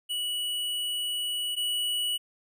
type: tone pair in turn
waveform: square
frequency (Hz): 2940 / 2940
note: F#7 / F#7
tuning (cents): -12 / -12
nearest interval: unison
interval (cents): 0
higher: neither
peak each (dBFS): -29 / -27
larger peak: second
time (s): 0.09-1.56 / 1.56-2.18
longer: first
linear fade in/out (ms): 20
effects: none